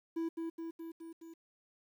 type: tone with echo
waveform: triangle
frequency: 329.6 Hz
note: E4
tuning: in tune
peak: -31 dBFS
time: 0.16-0.29 s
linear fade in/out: 10 ms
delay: 210 ms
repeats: 5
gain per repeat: -3 dB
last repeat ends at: 1.34 s
effects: 11-bit